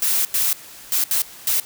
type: noise bursts at uneven times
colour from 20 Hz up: blue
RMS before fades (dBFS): -19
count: 5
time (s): 0.02-0.25 / 0.34-0.53 / 0.92-1.04 / 1.11-1.22 / 1.47-1.6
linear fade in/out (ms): 2
effects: white hiss -41 dBFS RMS until 1.65 s